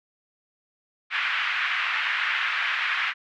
pink band-pass noise, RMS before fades -26 dBFS, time 1.1-3.14 s, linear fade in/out 50 ms, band 1400 to 2700 Hz, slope 24 dB/octave, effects none

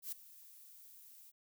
violet noise with ADSR envelope, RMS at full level -40 dBFS, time 0.02-1.32 s, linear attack 100 ms, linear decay 10 ms, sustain -18 dB, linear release 34 ms, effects none

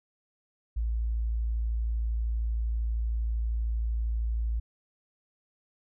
sine tone, 56.4 Hz, A1, 44 cents sharp, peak -26 dBFS, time 0.76-4.6 s, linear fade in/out 10 ms, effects none

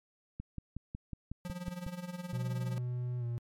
click train, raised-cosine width 5 ms, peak -27 dBFS, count 9, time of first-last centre 0.4-1.865 s, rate 5.46 Hz
square tone with tremolo, 177.9 Hz, F3, 32 cents sharp, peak -37 dBFS, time 1.45-2.78 s, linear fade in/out 0 ms, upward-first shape sine, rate 19 Hz, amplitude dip 75%
triangle tone with pitch glide, 123.47 to 118.92 Hz, B2 to A#2, 0 to +35 cents, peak -31 dBFS, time 2.33-3.38 s, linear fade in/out 0 ms, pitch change -65 cents, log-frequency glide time 3.19-3.24 s
effects MP3 64 kbps

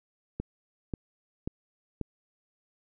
click train, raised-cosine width 3 ms, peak -19 dBFS, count 4, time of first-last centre 0.4-2.013 s, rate 1.86 Hz, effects none

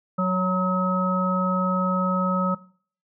harmonic tone with a mistuned harmonic, 185 Hz, F#3, in tune, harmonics 1 / 3 / 5 / 7, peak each -22 / -28 / -35 / -25 dBFS, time 0.18-2.55 s, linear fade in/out 10 ms, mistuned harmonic 7, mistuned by -21 cents, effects noise-tail reverb RT60 0.5 s tail -20 dB re dry

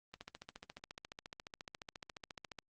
click train, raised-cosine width 0.2 ms, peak -29 dBFS, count 36, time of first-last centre 0.14-2.588 s, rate 14.3 Hz, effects Opus 24 kbps

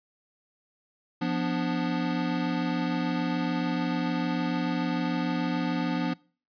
square chord, B diminished, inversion second, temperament equal, 174.61 / 246.9 / 293.7 Hz, F3 / B3 / D4, 0 / 0 / 0 cents, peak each -31 dBFS, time 1.21-6.14 s, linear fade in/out 10 ms, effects noise-tail reverb RT60 0.4 s tail -24 dB re dry + resampled to 11025 Hz

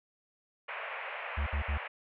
white band-pass noise, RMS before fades -40 dBFS, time 0.68-1.88 s, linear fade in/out 10 ms, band 500 to 2600 Hz, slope 48 dB/octave
triangle tone bursts, 71.8 Hz, D2, 39 cents flat, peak -27 dBFS, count 3, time 1.37-1.779 s, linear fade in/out 10 ms, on 97 ms, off 59 ms
effects none

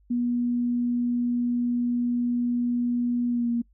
sine tone with pitch glide, 241.9 to 236.1 Hz, B3 to A#3, -36 to +22 cents, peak -22 dBFS, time 0.1-3.62 s, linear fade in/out 10 ms, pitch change -42 cents, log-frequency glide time 3.29-3.5 s, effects noise-tail reverb RT60 0.1 s tail -24 dB re dry + added 50 Hz sine -57 dBFS peak until 3.73 s

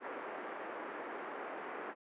pink band-pass noise, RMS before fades -44 dBFS, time 0-1.95 s, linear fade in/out 50 ms, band 320 to 1900 Hz, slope 24 dB/octave, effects resampled to 8000 Hz

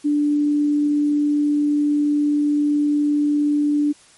sine tone, 293.7 Hz, D4, in tune, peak -15 dBFS, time 0.04-3.93 s, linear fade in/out 20 ms, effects white hiss -50 dBFS RMS until 4.17 s + MP3 48 kbps

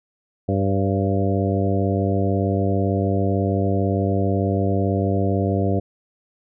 harmonic tone with a mistuned harmonic, 98 Hz, G2, in tune, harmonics 1 / 2 / 3 / 4 / 5 / 6 / 7, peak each -21 / -24 / -26 / -27 / -28 / -29 / -29 dBFS, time 0.48-5.8 s, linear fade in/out 10 ms, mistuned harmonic 6, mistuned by -34 cents, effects none

